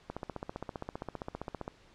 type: click train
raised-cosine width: 1 ms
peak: -23 dBFS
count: 25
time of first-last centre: 0.1-1.679 s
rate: 15.2 Hz
effects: pink hiss -61 dBFS RMS until 1.94 s + low-pass 5000 Hz 12 dB/octave